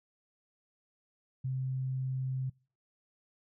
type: tone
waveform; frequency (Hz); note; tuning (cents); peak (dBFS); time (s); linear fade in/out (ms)
sine; 130.81; C3; 0; -31; 1.44-2.5; 10
effects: noise-tail reverb RT60 0.4 s tail -26 dB re dry